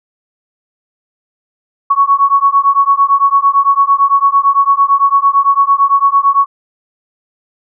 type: beating tone pair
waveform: sine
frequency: 1108.7 / 1117.6 Hz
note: C#6 / C#6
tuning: 0 / +14 cents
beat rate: 8.9 Hz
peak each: -10 dBFS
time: 1.9-6.46 s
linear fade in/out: 10 ms
effects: none